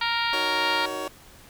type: harmonic tone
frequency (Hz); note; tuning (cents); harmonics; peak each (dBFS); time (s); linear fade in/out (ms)
466.2; A#4; 0; 2 / 3 / 4 / 5 / 6 / 7 / 8 / 9 / 10; -28 / -30 / -31 / -32 / -33 / -33 / -34 / -35 / -35; 0.01-0.86; 5
type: chord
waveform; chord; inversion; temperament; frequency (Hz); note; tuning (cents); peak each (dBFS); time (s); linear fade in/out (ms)
25% pulse; D# minor seventh; none; just; 311.1 / 373.4 / 466.7 / 560; D#4 / F#4 / A#4 / C#5; 0 / +16 / +2 / +18; -33 / -32 / -35 / -29; 0.33-1.08; 2
effects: pink hiss -50 dBFS RMS until 1.49 s